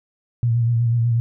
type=tone with vibrato; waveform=sine; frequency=117.4 Hz; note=A#2; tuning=13 cents sharp; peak=-15 dBFS; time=0.43-1.2 s; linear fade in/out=0 ms; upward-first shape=sine; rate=8.1 Hz; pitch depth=41 cents each way; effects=none